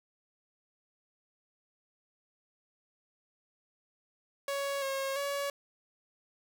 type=tone with pitch steps; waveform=sawtooth; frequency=558 / 542 / 564 Hz; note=C#5 / C#5 / C#5; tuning=+11 / -39 / +30 cents; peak=-28 dBFS; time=4.48-5.5 s; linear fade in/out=2 ms; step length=340 ms; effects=none